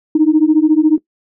sine beating tone pair, 303 / 317 Hz, D#4 / D#4, -46 / +32 cents, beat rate 14 Hz, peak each -10 dBFS, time 0.15-0.98 s, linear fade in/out 5 ms, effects noise-tail reverb RT60 0.1 s tail -19 dB re dry + tanh soft clip ceiling -1 dBFS

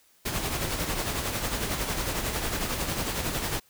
pink noise with tremolo, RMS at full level -28 dBFS, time 0.25-3.6 s, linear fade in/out 10 ms, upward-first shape sine, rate 11 Hz, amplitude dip 45%, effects white hiss -62 dBFS RMS until 3.69 s

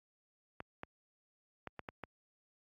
clicks, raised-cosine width 0.5 ms, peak -27 dBFS, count 6, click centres 0.604 / 0.834 / 1.673 / 1.793 / 1.888 / 2.037 s, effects high-pass 60 Hz 12 dB/octave + AAC 64 kbps

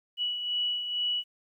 sine beating tone pair, 2940 / 2942.2 Hz, F#7 / F#7, -12 / -10 cents, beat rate 2.2 Hz, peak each -28 / -37 dBFS, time 0.17-1.24 s, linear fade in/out 50 ms, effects 11-bit

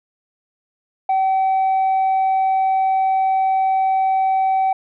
sine tone, 765 Hz, G5, 42 cents flat, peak -12 dBFS, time 1.09-4.73 s, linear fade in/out 5 ms, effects tanh soft clip ceiling -13 dBFS

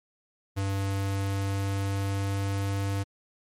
square tone with pitch glide, 98 to 98.91 Hz, G2 to G2, 0 to +16 cents, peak -27 dBFS, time 0.56-3.04 s, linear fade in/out 20 ms, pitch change +16 cents, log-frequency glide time 0.7-2.9 s, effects MP3 64 kbps

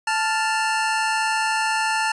25% pulse tone pair together, 879.4 / 1396 Hz, A5 / F6, -1 / -1 cents, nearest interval minor sixth, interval 800 cents, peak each -17 / -23 dBFS, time 0.07-2.12 s, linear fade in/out 5 ms, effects resampled to 22050 Hz

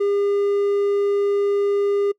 triangle tone, 403.8 Hz, G#4, 49 cents flat, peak -15 dBFS, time 0-2.12 s, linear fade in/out 10 ms, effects noise-tail reverb RT60 0.1 s tail -23 dB re dry

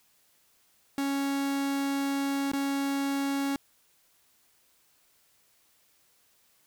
45% pulse tone with dropouts, 277.2 Hz, C#4, in tune, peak -27 dBFS, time 0.98-3.56 s, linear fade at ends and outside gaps 1 ms, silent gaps 2.517-2.534 s, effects white hiss -66 dBFS RMS until 6.66 s

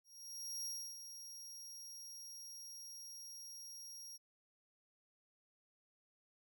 sawtooth tone with ADSR envelope, 5620 Hz, F8, 10 cents sharp, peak -38 dBFS, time 0.04-4.18 s, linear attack 610 ms, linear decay 310 ms, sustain -9 dB, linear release 26 ms, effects none

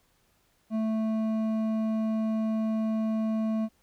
sine tone with hard clipping, 220 Hz, A3, in tune, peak -27 dBFS, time 0.7-3.69 s, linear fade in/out 50 ms, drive 8 dB, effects pink hiss -68 dBFS RMS until 3.82 s

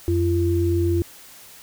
sine tone pair together, 89.2 / 341.8 Hz, F2 / F4, +37 / -37 cents, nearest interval octave + major seventh, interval 2326 cents, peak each -20 dBFS, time 0.08-1.02 s, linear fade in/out 0 ms, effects white hiss -45 dBFS RMS until 1.62 s

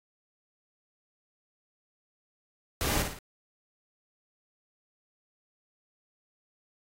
pink noise with echo, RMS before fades -30 dBFS, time 2.81-3.02 s, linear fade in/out 0 ms, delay 56 ms, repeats 3, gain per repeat -6 dB, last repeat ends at 3.188 s, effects AAC 48 kbps

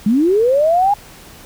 sine linear sweep, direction up, 196 to 830.6 Hz, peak -10 dBFS, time 0.06-0.94 s, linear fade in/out 5 ms, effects pink hiss -40 dBFS RMS until 1.45 s

